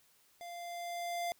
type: tone with level ramp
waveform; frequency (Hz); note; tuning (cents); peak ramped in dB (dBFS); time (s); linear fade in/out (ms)
square; 694; F5; -11; -45 to -34; 0.41-1.32; 0
effects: white hiss -68 dBFS RMS until 1.39 s